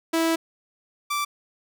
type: tone pair in turn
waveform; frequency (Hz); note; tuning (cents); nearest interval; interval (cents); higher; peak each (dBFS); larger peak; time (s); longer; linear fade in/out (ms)
sawtooth; 327.8 / 1168.1; E4 / D6; -10 / -10; octave + minor seventh; 2200; second; -16 / -20; first; 0.13-0.36 / 1.1-1.25; first; 10
effects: none